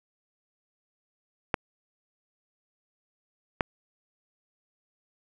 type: clicks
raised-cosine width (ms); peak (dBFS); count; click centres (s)
0.5; -8; 2; 1.542 / 3.608
effects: none